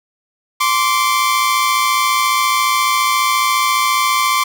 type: tone pair together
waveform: sawtooth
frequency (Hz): 1046.5 / 1161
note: C6 / D6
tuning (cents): 0 / -20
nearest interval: major second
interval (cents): 180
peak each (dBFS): -12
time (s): 0.6-4.44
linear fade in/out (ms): 10
effects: none